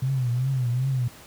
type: tone with vibrato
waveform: sine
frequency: 127.4 Hz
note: C3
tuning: 46 cents flat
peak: -21 dBFS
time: 0.02-1.08 s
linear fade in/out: 5 ms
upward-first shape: triangle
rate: 2.6 Hz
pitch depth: 130 cents each way
effects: pink hiss -47 dBFS RMS until 1.26 s + high-pass 60 Hz 12 dB/octave